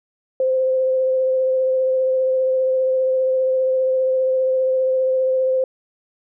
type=tone with vibrato; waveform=sine; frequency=520 Hz; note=C5; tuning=11 cents flat; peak=-15 dBFS; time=0.4-5.64 s; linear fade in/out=2 ms; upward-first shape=sine; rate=15 Hz; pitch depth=13 cents each way; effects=none